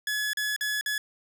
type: tone with dropouts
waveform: sawtooth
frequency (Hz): 1700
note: G#6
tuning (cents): +40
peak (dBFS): -23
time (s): 0.07-0.98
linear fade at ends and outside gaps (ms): 2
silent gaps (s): 0.333-0.371 / 0.563-0.609 / 0.811-0.86
effects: none